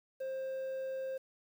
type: tone with quantisation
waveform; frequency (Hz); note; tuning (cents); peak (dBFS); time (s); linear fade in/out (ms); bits
triangle; 529; C5; +19; -34; 0.2-1.18; 10; 10
effects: none